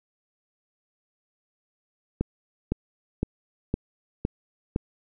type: click train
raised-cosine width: 3 ms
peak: -11 dBFS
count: 6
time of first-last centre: 2.21-4.761 s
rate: 1.96 Hz
effects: none